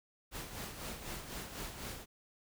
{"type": "noise with tremolo", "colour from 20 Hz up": "pink", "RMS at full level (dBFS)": -42, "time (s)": [0.31, 2.06], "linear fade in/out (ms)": 50, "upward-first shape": "sine", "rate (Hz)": 4, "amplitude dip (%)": 55, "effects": []}